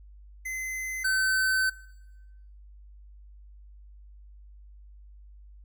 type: tone pair in turn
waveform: square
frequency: 2051 / 1529.9 Hz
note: C7 / G6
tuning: -35 / -43 cents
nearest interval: perfect fourth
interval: 508 cents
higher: first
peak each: -32 / -24 dBFS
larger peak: second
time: 0.45-1.04 / 1.04-1.7 s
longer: second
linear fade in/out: 10 ms
effects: noise-tail reverb RT60 1.0 s tail -20 dB re dry + added 50 Hz sine -47 dBFS peak until 5.64 s